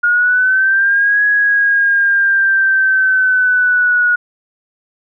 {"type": "linear two-way sweep", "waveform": "sine", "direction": "up then down", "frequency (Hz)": [1425, 1671, 1450], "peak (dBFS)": -9, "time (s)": [0.03, 4.16], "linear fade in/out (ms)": 10, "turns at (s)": 1.24, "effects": []}